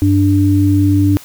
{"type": "tone pair together", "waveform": "sine", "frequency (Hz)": [98.01, 293.7], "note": ["G2", "D4"], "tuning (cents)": [0, 0], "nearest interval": "octave + perfect fifth", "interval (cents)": 1900, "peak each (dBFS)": -11, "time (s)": [0.02, 1.17], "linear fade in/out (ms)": 0, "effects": ["white hiss -38 dBFS RMS until 1.24 s"]}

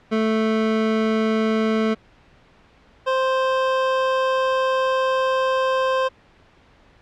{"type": "tone pair in turn", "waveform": "25% pulse", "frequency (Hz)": [220, 523.3], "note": ["A3", "C5"], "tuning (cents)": [0, 0], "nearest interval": "octave + minor third", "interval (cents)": 1500, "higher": "second", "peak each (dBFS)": -14, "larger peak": "neither", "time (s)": [[0.11, 1.95], [3.06, 6.09]], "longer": "second", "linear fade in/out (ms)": 20, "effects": ["pink hiss -53 dBFS RMS until 7.01 s", "low-pass 3000 Hz 12 dB/octave"]}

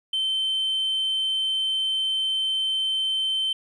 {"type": "tone", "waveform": "sine", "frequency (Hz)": 3092, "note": "G7", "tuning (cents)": -24, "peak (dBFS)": -20, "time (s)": [0.13, 3.53], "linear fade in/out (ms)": 5, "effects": ["tanh soft clip ceiling -20 dBFS", "10-bit"]}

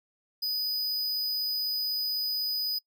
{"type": "tone", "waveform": "square", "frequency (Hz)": 4978, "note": "D#8", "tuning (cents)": 0, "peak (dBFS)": -28, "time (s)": [0.42, 2.79], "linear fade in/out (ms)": 10, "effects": ["noise-tail reverb RT60 0.1 s tail -26 dB re dry"]}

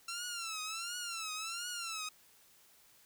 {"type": "tone with vibrato", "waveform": "10% pulse", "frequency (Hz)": 1350, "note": "E6", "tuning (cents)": 41, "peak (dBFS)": -30, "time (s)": [0.08, 2.09], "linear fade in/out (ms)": 5, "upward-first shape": "triangle", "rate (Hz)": 1.4, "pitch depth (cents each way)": 140, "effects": ["white hiss -64 dBFS RMS until 3.05 s"]}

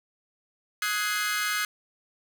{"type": "chord", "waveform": "sawtooth", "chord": "Ab dominant seventh", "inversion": "second", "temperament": "equal with one note detuned", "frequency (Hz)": [1260.4, 1480, 1661.2, 2093], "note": ["Eb6", "Gb6", "Ab6", "C7"], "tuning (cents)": [22, 0, 0, 0], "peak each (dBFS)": -28, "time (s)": [0.82, 1.65], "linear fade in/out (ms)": 2, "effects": []}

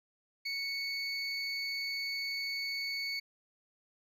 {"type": "tone pair together", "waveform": "triangle", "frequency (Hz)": [2217, 4484], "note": ["C#7", "C#8"], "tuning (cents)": [0, 19], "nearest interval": "octave", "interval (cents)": 1219, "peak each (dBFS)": [-35, -36], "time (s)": [0.45, 3.2], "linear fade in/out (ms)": 10, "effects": []}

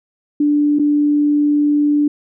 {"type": "tone with dropouts", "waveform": "sine", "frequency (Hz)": 293.7, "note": "D4", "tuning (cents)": 0, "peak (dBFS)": -11, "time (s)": [0.4, 2.08], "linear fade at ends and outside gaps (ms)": 5, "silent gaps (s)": [0.788, 0.794], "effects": []}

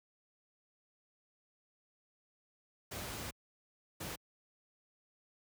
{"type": "noise bursts at uneven times", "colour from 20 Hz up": "pink", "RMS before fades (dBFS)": -42, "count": 2, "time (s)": [[2.91, 3.31], [4, 4.16]], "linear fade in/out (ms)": 10, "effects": ["high-pass 60 Hz 12 dB/octave"]}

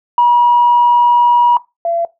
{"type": "tone pair in turn", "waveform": "sine", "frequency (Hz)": [962, 678.6], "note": ["B5", "F5"], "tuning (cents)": [-46, -50], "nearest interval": "tritone", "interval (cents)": 604, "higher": "first", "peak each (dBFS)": [-5, -13], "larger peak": "first", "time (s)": [[0.18, 1.57], [1.85, 2.05]], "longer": "first", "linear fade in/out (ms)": 2, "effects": ["noise-tail reverb RT60 0.2 s tail -18 dB re dry", "tanh soft clip ceiling -2 dBFS"]}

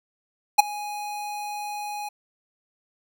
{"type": "tone with ADSR envelope", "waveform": "square", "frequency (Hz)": 830.6, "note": "G#5", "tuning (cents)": 0, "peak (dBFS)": -8, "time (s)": [0.58, 2.09], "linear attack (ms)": 15, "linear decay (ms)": 13, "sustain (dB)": -23, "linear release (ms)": 8, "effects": []}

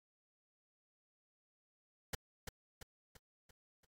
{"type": "noise with echo", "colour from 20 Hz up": "pink", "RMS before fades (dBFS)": -38, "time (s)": [2.13, 2.15], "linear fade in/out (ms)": 5, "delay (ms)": 340, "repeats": 5, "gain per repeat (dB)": -6, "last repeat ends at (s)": 3.85, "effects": ["AAC 48 kbps"]}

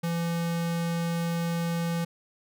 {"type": "tone", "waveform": "square", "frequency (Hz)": 168.8, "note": "E3", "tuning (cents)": 41, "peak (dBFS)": -27, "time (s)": [0.03, 2.05], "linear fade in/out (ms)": 10, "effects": []}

